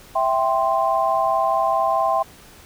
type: chord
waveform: sine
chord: C major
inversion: first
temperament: equal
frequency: 659.3 / 784 / 1046.5 Hz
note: E5 / G5 / C6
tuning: 0 / 0 / 0 cents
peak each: -21 dBFS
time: 0.15-2.23 s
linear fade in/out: 10 ms
effects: pink hiss -46 dBFS RMS until 2.65 s